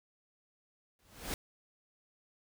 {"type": "noise with exponential growth", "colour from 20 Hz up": "pink", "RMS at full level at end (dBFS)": -34, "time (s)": [0.99, 1.34], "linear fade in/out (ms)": 1, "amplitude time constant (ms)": 75, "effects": []}